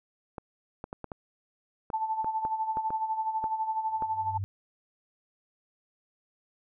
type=clicks; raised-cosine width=1 ms; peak=-23 dBFS; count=12; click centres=0.382 / 0.841 / 0.929 / 1.043 / 1.118 / 1.902 / 2.245 / 2.451 / 2.771 / 2.905 / 3.441 / 4.023 s
type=tone with tremolo; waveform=sine; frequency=880 Hz; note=A5; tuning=in tune; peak=-25 dBFS; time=1.93-4.38 s; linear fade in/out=10 ms; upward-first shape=sine; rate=12 Hz; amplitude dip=65%
type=tone with exponential growth; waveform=sine; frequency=98 Hz; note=G2; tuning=in tune; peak=-28 dBFS; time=3.88-4.44 s; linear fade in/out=0 ms; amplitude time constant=120 ms
effects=none